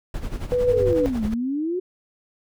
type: noise with tremolo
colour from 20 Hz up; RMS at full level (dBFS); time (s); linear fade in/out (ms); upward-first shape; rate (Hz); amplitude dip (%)
brown; -27; 0.14-1.34; 2; sine; 11; 70
type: tone with exponential growth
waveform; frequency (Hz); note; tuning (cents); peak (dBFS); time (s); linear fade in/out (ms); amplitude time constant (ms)
triangle; 95.1; F#2; +48; -20; 0.14-0.93; 0; 170
type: tone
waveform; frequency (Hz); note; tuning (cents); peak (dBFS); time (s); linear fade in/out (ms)
sine; 493.9; B4; 0; -18; 0.52-1.06; 0
type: exponential two-way sweep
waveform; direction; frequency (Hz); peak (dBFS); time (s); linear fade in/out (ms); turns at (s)
sine; down then up; 510 to 207.7 to 375.8; -22; 0.67-1.8; 10; 1.25
effects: none